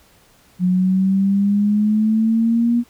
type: exponential sweep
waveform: sine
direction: up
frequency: 179.9 to 240 Hz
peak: -13 dBFS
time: 0.59-2.84 s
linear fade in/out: 50 ms
effects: pink hiss -53 dBFS RMS until 2.89 s